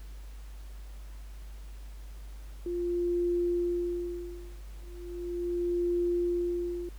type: tone with tremolo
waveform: sine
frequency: 349.2 Hz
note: F4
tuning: in tune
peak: -25 dBFS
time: 2.66-6.89 s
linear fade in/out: 2 ms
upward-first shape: sine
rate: 0.37 Hz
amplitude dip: 100%
effects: added 50 Hz sine -41 dBFS peak until 6.98 s + pink hiss -58 dBFS RMS until 6.98 s